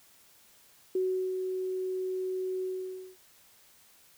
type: tone with ADSR envelope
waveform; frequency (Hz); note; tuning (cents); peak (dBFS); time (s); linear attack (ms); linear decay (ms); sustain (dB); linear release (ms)
sine; 372.8; F#4; +13; -25; 0.95-3.17; 4; 370; -5; 540
effects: white hiss -60 dBFS RMS until 4.17 s